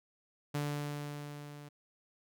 sawtooth tone with level ramp, 146.1 Hz, D3, 9 cents flat, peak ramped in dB -28 to -44 dBFS, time 0.54-1.69 s, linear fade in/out 10 ms, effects none

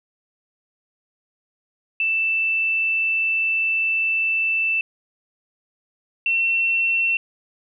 sine tone pair in turn, 2655 / 2705 Hz, E7 / E7, +12 / +44 cents, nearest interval unison, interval 32 cents, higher second, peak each -18 / -17 dBFS, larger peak second, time 2-4.81 / 6.26-7.17 s, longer first, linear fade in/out 2 ms, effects none

